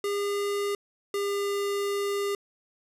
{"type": "tone pair in turn", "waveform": "square", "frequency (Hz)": [405.2, 402.6], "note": ["G#4", "G4"], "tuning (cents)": [-43, 46], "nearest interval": "unison", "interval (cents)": 11, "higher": "first", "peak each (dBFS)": -27, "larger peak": "neither", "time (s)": [[0.04, 0.75], [1.14, 2.35]], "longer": "second", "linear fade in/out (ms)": 2, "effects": ["resampled to 32000 Hz"]}